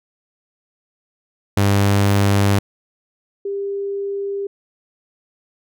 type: tone pair in turn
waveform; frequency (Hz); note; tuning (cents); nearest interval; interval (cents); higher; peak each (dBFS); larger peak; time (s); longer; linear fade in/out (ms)
sawtooth / sine; 100.1 / 398.4; G2 / G4; +37 / +28; 2 octaves; 2391; second; -9 / -21; first; 1.57-2.59 / 3.45-4.47; neither; 5
effects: none